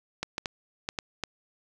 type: clicks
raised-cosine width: 0.2 ms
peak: -13 dBFS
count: 6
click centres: 0.23 / 0.381 / 0.458 / 0.889 / 0.988 / 1.237 s
effects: none